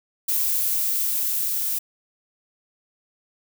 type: noise with level ramp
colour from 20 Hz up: violet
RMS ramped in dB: -22 to -25 dBFS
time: 0.28-1.79 s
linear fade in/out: 10 ms
effects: none